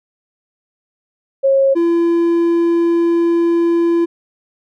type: tone pair in turn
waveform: sine / triangle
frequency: 543 / 338.8 Hz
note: C#5 / E4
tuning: -36 / +48 cents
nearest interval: minor sixth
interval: 816 cents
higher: first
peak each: -9 dBFS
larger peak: neither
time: 1.43-1.75 / 1.75-4.06 s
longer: second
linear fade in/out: 20 ms
effects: none